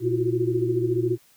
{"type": "tone cluster", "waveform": "sine", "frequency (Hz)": [120.2, 330.9, 357.9, 372.1], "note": ["B2", "E4", "F4", "F#4"], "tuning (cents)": [-46, 7, 42, 10], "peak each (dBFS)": [-27, -28, -24, -27], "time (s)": [0, 1.18], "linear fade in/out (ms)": 50, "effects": ["white hiss -58 dBFS RMS until 1.36 s"]}